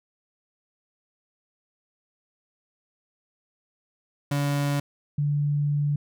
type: tone pair in turn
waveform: 35% pulse / sine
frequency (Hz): 143 / 145.67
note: D3 / D3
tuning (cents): -46 / -14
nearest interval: unison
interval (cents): 32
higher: second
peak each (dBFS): -21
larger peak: neither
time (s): 4.31-4.8 / 5.18-5.96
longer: second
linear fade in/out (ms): 5
effects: none